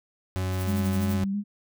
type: tone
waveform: 40% pulse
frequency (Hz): 93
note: F#2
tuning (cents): +9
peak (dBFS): -25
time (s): 0.36-1.24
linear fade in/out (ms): 0
type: noise with tremolo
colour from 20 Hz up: blue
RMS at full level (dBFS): -40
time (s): 0.51-1.19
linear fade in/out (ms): 50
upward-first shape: sine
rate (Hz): 12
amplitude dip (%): 80
type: tone with vibrato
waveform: sine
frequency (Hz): 200.2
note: G3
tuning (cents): +37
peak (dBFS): -25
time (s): 0.65-1.44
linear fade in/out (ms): 50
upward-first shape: square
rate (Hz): 2.9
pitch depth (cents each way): 36
effects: none